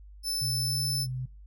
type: tone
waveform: sawtooth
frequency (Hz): 5274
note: E8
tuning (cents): 0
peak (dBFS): -26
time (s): 0.23-1.07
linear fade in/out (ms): 50
type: tone with pitch glide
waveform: sine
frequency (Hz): 121.7 to 128.05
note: B2 to C3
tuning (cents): -25 to -37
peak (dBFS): -31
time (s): 0.41-1.26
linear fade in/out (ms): 10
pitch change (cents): +88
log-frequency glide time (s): 0.61-0.87
effects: noise-tail reverb RT60 0.3 s tail -22 dB re dry + added 50 Hz sine -46 dBFS peak until 1.46 s